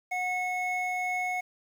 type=tone pair together; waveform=triangle; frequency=730.8 / 2190 Hz; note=F#5 / C#7; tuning=-22 / -22 cents; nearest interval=octave + perfect fifth; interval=1900 cents; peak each=-29 / -29 dBFS; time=0.11-1.41 s; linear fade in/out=10 ms; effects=9-bit